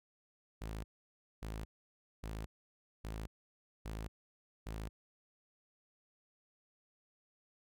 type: tone bursts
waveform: sawtooth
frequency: 54 Hz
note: A1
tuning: 32 cents flat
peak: -37 dBFS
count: 6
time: 0.61-4.89 s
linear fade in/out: 10 ms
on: 230 ms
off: 580 ms
effects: none